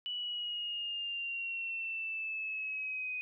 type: exponential sweep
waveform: sine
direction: down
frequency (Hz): 2960 to 2495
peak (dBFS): -35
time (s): 0.06-3.21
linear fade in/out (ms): 0
effects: none